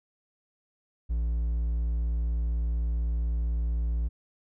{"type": "tone with hard clipping", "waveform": "triangle", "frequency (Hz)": 57.9, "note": "A#1", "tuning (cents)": -11, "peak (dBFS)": -26, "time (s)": [1.09, 4.09], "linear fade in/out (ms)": 20, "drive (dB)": 6, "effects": []}